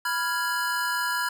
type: chord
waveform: square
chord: F diminished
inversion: second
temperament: equal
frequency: 987.8 / 1396.9 / 1661.2 Hz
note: Cb6 / F6 / Ab6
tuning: 0 / 0 / 0 cents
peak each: -30 dBFS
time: 0.05-1.29 s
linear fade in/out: 5 ms
effects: none